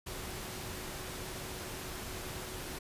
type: tone in noise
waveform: sine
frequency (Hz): 370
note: F#4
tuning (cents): 0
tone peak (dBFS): -50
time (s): 0.06-2.79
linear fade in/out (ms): 10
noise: pink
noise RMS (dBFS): -42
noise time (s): 0.06-2.79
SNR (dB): -11
effects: resampled to 32000 Hz